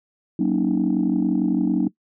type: chord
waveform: sine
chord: D# minor seventh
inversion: first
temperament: just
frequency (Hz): 186.68 / 233.3 / 280 / 311.1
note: F#3 / A#3 / C#4 / D#4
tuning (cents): +16 / +2 / +18 / 0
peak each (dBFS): -22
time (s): 0.39-1.88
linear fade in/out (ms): 5
effects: noise-tail reverb RT60 0.1 s tail -20 dB re dry + tanh soft clip ceiling -11 dBFS